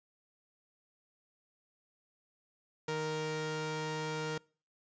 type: tone pair together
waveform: sawtooth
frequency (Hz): 155.56 / 466.2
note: D#3 / A#4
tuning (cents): 0 / 0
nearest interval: octave + perfect fifth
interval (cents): 1900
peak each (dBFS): -35 / -32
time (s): 2.88-4.38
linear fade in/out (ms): 5
effects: noise-tail reverb RT60 0.4 s tail -25 dB re dry + resampled to 16000 Hz